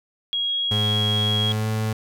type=tone; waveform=sine; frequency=3299 Hz; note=G#7; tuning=12 cents flat; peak=-21 dBFS; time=0.33-1.52 s; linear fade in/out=0 ms
type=tone with pitch glide; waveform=35% pulse; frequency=105.9 to 109.26 Hz; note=G#2 to A2; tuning=+34 to -12 cents; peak=-20 dBFS; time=0.71-1.93 s; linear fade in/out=5 ms; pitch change=+54 cents; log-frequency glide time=1.38-1.68 s
effects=none